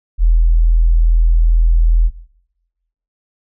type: tone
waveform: sine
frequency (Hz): 41.2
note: E1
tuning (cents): 0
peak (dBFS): -7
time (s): 0.18-2.11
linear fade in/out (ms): 50
effects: noise-tail reverb RT60 1.0 s tail -19 dB re dry